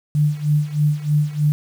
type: tone with tremolo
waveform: sine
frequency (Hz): 149.1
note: D3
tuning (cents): +27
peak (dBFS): -12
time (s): 0.15-1.52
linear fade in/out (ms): 0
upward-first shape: sine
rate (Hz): 3.2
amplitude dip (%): 85
effects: 7-bit